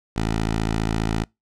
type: tone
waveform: 10% pulse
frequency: 54.8 Hz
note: A1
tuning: 6 cents flat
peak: -13 dBFS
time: 0.16-1.24 s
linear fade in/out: 5 ms
effects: noise-tail reverb RT60 0.2 s tail -26 dB re dry + low-pass 8000 Hz 12 dB/octave